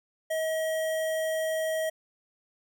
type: tone with notch filter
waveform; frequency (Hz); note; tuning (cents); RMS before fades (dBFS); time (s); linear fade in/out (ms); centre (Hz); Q
square; 637; D#5; +41; -29; 0.3-1.9; 10; 4500; 1.7
effects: none